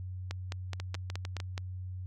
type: two click trains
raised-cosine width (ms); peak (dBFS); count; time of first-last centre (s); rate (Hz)
0.2; -22 / -20; 5 / 7; 0.8-1.402 / 0.31-1.578; 6.65 / 4.73
effects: added 92 Hz sine -37 dBFS peak until 2.06 s